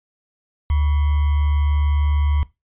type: tone with sample-and-hold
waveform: sine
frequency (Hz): 73.42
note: D2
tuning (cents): 0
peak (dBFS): -15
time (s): 0.7-2.43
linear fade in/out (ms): 0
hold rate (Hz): 1050
effects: noise-tail reverb RT60 0.2 s tail -18 dB re dry + resampled to 8000 Hz